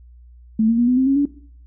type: tone with pitch steps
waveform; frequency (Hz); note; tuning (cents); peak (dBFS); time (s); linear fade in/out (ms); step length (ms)
sine; 220 / 229.7 / 239.9 / 250.5 / 261.6 / 273.2 / 285.3; A3 / A#3 / A#3 / B3 / C4 / C#4 / C#4; 0 / -25 / +50 / +25 / 0 / -25 / +50; -13; 0.59-1.255; 5; 95
effects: noise-tail reverb RT60 0.5 s tail -17 dB re dry + added 60 Hz sine -42 dBFS peak until 1.66 s